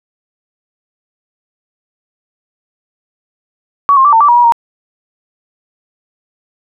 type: tone with pitch steps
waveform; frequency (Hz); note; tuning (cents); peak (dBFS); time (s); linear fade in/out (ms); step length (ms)
sine; 1129 / 1064 / 1164 / 903 / 1163 / 956 / 963 / 935; C#6 / C6 / D6 / A5 / D6 / A#5 / B5 / A#5; +31 / +29 / -16 / +45 / -17 / +43 / -44 / +5; -4; 3.89-4.522; 0; 79
effects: none